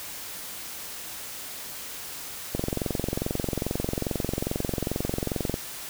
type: click train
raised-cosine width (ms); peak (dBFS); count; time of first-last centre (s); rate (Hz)
2; -13; 68; 2.55-5.541; 22.4
effects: white hiss -38 dBFS RMS until 5.89 s